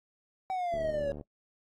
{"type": "exponential sweep", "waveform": "triangle", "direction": "down", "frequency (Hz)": [766, 552], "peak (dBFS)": -28, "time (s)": [0.5, 1.12], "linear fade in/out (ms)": 0}
{"type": "click train", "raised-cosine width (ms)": 2, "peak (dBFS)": -29, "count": 36, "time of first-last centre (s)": [0.74, 1.211], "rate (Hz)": 74.3}
{"effects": ["noise-tail reverb RT60 0.1 s tail -22 dB re dry", "AAC 32 kbps"]}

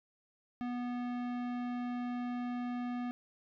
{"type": "tone with tanh clipping", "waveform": "sine", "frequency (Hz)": 244.7, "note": "B3", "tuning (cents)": -16, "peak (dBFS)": -37, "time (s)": [0.61, 3.11], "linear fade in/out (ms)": 0, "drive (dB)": 18, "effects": []}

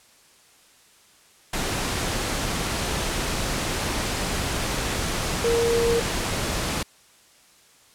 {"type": "tone in noise", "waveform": "sine", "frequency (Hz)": 466.2, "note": "A#4", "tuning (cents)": 0, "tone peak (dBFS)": -19, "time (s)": [5.44, 6], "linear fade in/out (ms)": 5, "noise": "pink", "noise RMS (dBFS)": -26, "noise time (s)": [1.53, 6.83], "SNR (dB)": 4, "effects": ["white hiss -55 dBFS RMS until 7.94 s", "low-pass 10000 Hz 12 dB/octave"]}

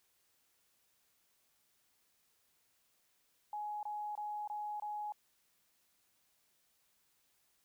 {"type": "tone bursts", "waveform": "sine", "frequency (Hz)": 838, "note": "G#5", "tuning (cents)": 15, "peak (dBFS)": -38, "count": 5, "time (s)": [3.53, 5.122], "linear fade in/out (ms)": 2, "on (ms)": 300, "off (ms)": 23, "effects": ["white hiss -75 dBFS RMS until 7.64 s"]}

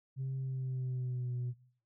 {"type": "tone with pitch glide", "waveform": "sine", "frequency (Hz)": [133, 123.38], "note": ["C3", "B2"], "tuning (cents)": [29, -1], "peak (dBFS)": -32, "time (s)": [0.16, 1.54], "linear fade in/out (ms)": 50, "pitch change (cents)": -130, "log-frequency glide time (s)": [0.37, 1.34], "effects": ["noise-tail reverb RT60 0.5 s tail -17 dB re dry", "tanh soft clip ceiling -32 dBFS"]}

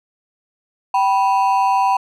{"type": "ring-modulated tone", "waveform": "triangle", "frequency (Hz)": 880, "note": "A5", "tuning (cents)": 0, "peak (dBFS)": -8, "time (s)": [0.94, 1.97], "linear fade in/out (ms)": 5, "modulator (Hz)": 104, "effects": []}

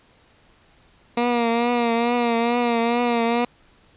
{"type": "tone with vibrato", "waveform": "15% pulse", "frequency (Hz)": 236.6, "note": "A#3", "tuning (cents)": 26, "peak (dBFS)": -12, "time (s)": [1.17, 3.45], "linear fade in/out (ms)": 5, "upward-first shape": "triangle", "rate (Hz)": 2.3, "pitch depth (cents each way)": 54, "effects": ["pink hiss -56 dBFS RMS until 3.96 s", "resampled to 8000 Hz"]}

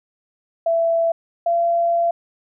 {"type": "tone pair in turn", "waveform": "sine", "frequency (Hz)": [666, 682], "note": ["E5", "F5"], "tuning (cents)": [18, -41], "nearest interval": "unison", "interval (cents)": 41, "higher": "second", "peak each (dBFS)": -15, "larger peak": "neither", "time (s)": [[0.66, 1.12], [1.46, 2.11]], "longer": "second", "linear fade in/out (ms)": 5, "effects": []}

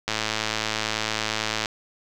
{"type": "click train", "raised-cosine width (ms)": 0.2, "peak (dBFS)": -7, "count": 173, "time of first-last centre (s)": [0.08, 1.658], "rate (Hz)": 109, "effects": []}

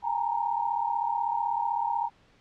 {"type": "tone cluster", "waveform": "sine", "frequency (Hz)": [814, 907, 943], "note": ["G#5", "A#5", "A#5"], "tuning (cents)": [-35, -48, 20], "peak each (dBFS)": -30, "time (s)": [0.02, 2.1], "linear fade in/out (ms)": 50, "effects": ["pink hiss -61 dBFS RMS until 2.4 s", "low-pass 4000 Hz 12 dB/octave"]}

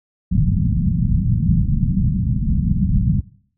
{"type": "low-pass noise", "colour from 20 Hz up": "white", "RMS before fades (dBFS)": -17, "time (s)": [0.31, 3.21], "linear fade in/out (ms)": 10, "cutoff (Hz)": 200, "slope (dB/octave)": 48, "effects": ["noise-tail reverb RT60 0.6 s tail -21 dB re dry"]}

